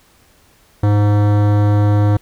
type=tone with hard clipping; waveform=sine; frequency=103.5 Hz; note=G#2; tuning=5 cents flat; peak=-12 dBFS; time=0.83-2.17 s; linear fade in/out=5 ms; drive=18 dB; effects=pink hiss -52 dBFS RMS until 2.21 s